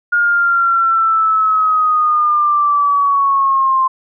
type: linear sweep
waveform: sine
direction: down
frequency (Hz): 1426 to 1046.5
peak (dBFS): -10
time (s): 0.12-3.88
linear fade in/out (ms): 10
effects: none